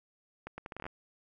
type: accelerating click train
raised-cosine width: 0.5 ms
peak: -26 dBFS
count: 10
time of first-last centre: 0.47-0.865 s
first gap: 110 ms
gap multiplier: 0.74
effects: none